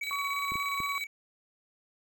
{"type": "tone with tremolo", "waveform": "triangle", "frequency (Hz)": 2268, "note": "C#7", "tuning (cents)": 39, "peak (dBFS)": -30, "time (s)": [0.01, 1.07], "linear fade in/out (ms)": 5, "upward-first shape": "square", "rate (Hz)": 17, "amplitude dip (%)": 60}
{"type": "tone", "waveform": "sawtooth", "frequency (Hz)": 3951, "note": "B7", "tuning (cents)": 0, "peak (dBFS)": -36, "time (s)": [0.03, 1.04], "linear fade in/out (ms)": 2}
{"type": "tone with vibrato", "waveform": "sine", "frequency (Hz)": 1124, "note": "C#6", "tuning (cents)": 24, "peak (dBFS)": -32, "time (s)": [0.11, 0.98], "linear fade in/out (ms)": 0, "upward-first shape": "sine", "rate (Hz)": 4.3, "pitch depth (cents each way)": 10}
{"type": "clicks", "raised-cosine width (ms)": 3, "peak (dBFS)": -28, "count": 3, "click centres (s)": [0.52, 0.556, 0.803]}
{"effects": []}